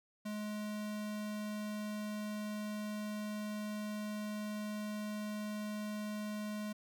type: tone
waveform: square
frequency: 210.7 Hz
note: G#3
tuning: 25 cents sharp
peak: -39 dBFS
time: 0.25-6.73 s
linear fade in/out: 10 ms
effects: none